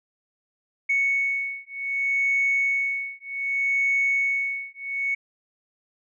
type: beating tone pair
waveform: sine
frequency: 2217 / 2217.65 Hz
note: C#7 / C#7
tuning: 0 / 0 cents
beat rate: 0.65 Hz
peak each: -24 dBFS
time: 0.89-5.15 s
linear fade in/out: 10 ms
effects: tanh soft clip ceiling -14 dBFS